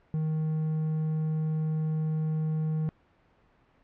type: tone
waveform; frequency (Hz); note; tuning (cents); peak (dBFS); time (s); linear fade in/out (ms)
triangle; 156.6; D#3; +11; -24; 0.14-2.89; 0
effects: pink hiss -64 dBFS RMS until 3.83 s + low-pass 2000 Hz 12 dB/octave